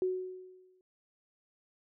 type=tone with exponential decay; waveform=sine; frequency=370 Hz; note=F#4; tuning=in tune; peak=-26 dBFS; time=0.02-0.81 s; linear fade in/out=1 ms; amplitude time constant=170 ms; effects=none